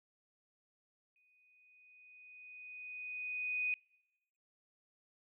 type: tone with exponential growth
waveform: sine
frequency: 2489 Hz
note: D#7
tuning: in tune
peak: -31 dBFS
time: 1.16-3.74 s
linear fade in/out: 1 ms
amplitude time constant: 560 ms
effects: noise-tail reverb RT60 1.0 s tail -26 dB re dry